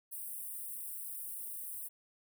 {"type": "high-pass noise", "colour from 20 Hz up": "white", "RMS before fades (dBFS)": -43, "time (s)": [0.11, 1.89], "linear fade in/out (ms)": 20, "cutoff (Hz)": 8500, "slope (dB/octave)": 96, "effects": []}